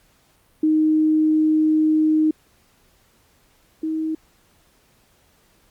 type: tone pair in turn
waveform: sine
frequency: 311.1 / 316.4 Hz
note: D#4 / D#4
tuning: 0 / +29 cents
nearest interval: unison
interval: 29 cents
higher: second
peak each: -14 / -21 dBFS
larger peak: first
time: 0.63-2.31 / 3.83-4.15 s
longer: first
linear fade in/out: 5 ms
effects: pink hiss -59 dBFS RMS until 5.7 s + Opus 48 kbps